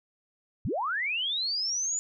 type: linear sweep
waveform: sine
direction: up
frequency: 61.74 to 7040 Hz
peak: -27 dBFS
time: 0.65-1.99 s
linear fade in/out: 0 ms
effects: none